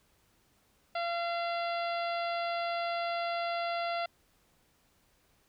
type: harmonic tone with a mistuned harmonic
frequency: 685 Hz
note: F5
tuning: 34 cents flat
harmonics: 1 / 2 / 3 / 4 / 5 / 6 / 7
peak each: -32 / -38 / -42 / -44 / -46 / -48 / -49 dBFS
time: 0.95-4.06 s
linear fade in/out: 5 ms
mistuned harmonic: 7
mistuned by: -27 cents
effects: pink hiss -69 dBFS RMS until 5.48 s